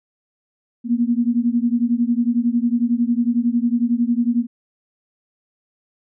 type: beating tone pair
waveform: sine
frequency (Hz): 233.1 / 244.1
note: A#3 / B3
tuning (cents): 0 / -20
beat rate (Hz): 11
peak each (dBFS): -18 / -19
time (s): 0.84-4.47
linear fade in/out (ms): 50
effects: none